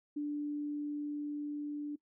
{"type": "tone with level ramp", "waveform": "sine", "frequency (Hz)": 293.7, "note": "D4", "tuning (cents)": 0, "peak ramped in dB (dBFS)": [-33, -36], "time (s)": [0.16, 1.96], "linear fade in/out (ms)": 10, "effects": ["noise-tail reverb RT60 0.1 s tail -21 dB re dry"]}